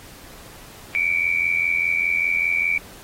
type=tone pair together; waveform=sine; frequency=2264 / 2349 Hz; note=C#7 / D7; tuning=+36 / 0 cents; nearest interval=minor second; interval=64 cents; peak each=-21 dBFS; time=0.95-2.78 s; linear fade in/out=0 ms; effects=pink hiss -44 dBFS RMS until 3.03 s + AAC 48 kbps

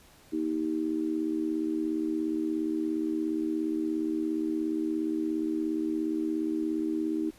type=tone with amplitude modulation; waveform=sine; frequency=315.1 Hz; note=D#4; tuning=22 cents sharp; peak=-23 dBFS; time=0.32-7.31 s; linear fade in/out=20 ms; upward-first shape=sine; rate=77.1 Hz; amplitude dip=85%; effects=pink hiss -57 dBFS RMS until 7.38 s + resampled to 32000 Hz

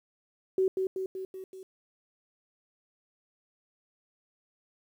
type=tone with echo; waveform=sine; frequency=378.3 Hz; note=F#4; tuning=38 cents sharp; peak=-22 dBFS; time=0.58-0.68 s; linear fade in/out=2 ms; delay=190 ms; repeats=5; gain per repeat=-4 dB; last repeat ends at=1.63 s; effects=10-bit

